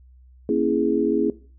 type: chord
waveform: sine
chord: A# half-diminished seventh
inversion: none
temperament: equal with one note detuned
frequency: 233.1 / 274.2 / 329.6 / 415.3 Hz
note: A#3 / C#4 / E4 / G#4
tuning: 0 / -19 / 0 / 0 cents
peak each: -25 / -24 / -23 / -22 dBFS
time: 0.49-1.3 s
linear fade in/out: 2 ms
effects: noise-tail reverb RT60 0.4 s tail -18 dB re dry + added 63 Hz sine -47 dBFS peak until 1.58 s